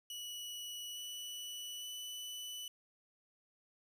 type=tone with pitch steps; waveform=sawtooth; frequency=2939 / 2959 / 2980 Hz; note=F#7 / F#7 / F#7; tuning=-12 / -1 / +12 cents; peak=-40 dBFS; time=0.1-2.68 s; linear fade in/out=2 ms; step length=860 ms; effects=11-bit